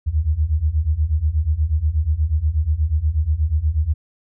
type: beating tone pair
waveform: sine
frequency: 72.6 / 80.9 Hz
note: D2 / E2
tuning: -19 / -32 cents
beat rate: 8.3 Hz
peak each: -20 / -18 dBFS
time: 0.06-3.94 s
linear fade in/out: 20 ms
effects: none